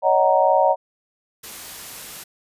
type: chord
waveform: sine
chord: D# minor seventh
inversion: third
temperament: just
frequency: 560 / 622.3 / 746.7 / 933.4 Hz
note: C#5 / D#5 / F#5 / A#5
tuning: +18 / 0 / +16 / +2 cents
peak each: -19 dBFS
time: 0.02-0.76 s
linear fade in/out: 50 ms
type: noise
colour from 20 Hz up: white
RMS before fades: -36 dBFS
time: 1.43-2.24 s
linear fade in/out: 10 ms
effects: resampled to 32000 Hz